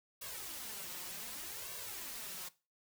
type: noise with flanger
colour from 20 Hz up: white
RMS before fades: -45 dBFS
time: 0.21-2.49 s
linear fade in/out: 10 ms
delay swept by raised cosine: 1.8 to 5.6 ms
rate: 0.66 Hz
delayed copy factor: +0.7
effects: noise-tail reverb RT60 0.3 s tail -18 dB re dry